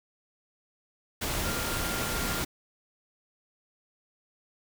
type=tone in noise; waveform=sine; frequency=1396.9 Hz; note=F6; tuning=in tune; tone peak=-38 dBFS; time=1.43-2.42 s; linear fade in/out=10 ms; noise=pink; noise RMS=-31 dBFS; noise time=1.21-2.45 s; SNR=-10 dB; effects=none